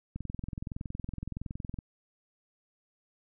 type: click train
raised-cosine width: 5 ms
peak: -24 dBFS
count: 36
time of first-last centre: 0.16-1.788 s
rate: 21.5 Hz
effects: none